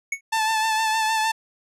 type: tone with exponential decay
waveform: square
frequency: 2217 Hz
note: C#7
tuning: in tune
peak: -20 dBFS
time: 0.12-0.21 s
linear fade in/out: 5 ms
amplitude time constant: 19 ms
type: tone with vibrato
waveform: sawtooth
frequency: 880 Hz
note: A5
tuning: in tune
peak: -16 dBFS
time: 0.32-1.32 s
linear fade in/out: 10 ms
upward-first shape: sine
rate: 6.5 Hz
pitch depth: 29 cents each way
effects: low-pass 10000 Hz 12 dB/octave